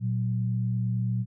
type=tone pair together; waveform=sine; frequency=118 / 186.97 Hz; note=A#2 / F#3; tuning=+22 / +18 cents; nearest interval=minor sixth; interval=796 cents; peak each=-25 / -31 dBFS; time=0-1.26 s; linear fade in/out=50 ms; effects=none